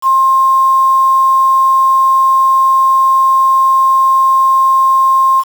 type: tone with quantisation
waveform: sine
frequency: 1062 Hz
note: C6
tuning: 25 cents sharp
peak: -6 dBFS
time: 0.02-5.44 s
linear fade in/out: 50 ms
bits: 5
effects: none